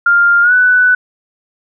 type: tone with pitch glide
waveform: sine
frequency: 1400 to 1491.8 Hz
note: F6 to F#6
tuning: +4 to +14 cents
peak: -6 dBFS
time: 0.06-0.95 s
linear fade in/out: 5 ms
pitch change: +110 cents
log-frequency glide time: 0.42-0.53 s
effects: none